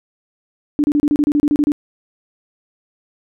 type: tone bursts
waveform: sine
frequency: 293.7 Hz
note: D4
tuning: in tune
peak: -11 dBFS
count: 12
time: 0.79-1.719 s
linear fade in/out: 0 ms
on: 49 ms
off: 31 ms
effects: none